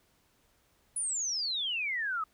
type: exponential sweep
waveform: sine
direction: down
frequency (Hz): 10110 to 1240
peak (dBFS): -30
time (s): 0.96-2.24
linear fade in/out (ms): 5
effects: pink hiss -69 dBFS RMS until 2.33 s